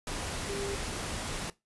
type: tone in noise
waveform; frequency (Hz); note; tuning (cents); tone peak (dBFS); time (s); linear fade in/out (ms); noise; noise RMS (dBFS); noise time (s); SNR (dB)
sine; 398.8; G4; +30; -35; 0.49-0.75; 2; pink; -36; 0.07-1.5; -2
effects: noise-tail reverb RT60 0.2 s tail -19 dB re dry + resampled to 24000 Hz